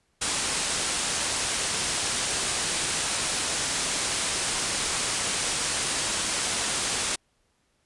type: low-pass noise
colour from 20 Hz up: white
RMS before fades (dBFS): -28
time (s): 0.21-7.16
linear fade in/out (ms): 10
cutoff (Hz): 10000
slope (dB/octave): 96
effects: pink hiss -70 dBFS RMS until 7.85 s + resampled to 24000 Hz